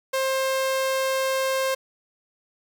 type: tone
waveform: sawtooth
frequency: 530 Hz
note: C5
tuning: 22 cents sharp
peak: -18 dBFS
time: 0.13-1.75 s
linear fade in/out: 10 ms
effects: 9-bit